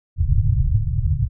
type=low-pass noise; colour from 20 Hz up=white; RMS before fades=-18 dBFS; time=0.16-1.29 s; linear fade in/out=50 ms; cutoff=140 Hz; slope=96 dB/octave; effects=none